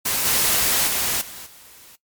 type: noise with level steps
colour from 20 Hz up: white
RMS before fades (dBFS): -22 / -19 / -22 / -37 / -46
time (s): 0.05-1.96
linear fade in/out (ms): 10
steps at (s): 0.25 / 0.87 / 1.21 / 1.46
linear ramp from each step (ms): 5
effects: noise-tail reverb RT60 0.1 s tail -18 dB re dry + MP3 96 kbps